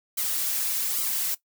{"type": "noise with flanger", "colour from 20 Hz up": "blue", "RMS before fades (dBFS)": -27, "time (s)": [0.17, 1.35], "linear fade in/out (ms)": 10, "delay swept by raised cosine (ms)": [1.1, 6.5], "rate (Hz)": 1.2, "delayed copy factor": -1, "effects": ["noise-tail reverb RT60 0.1 s tail -17 dB re dry"]}